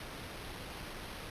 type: noise with sample-and-hold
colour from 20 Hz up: pink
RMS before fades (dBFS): -45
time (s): 0-1.3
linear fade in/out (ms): 2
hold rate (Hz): 7350
effects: resampled to 32000 Hz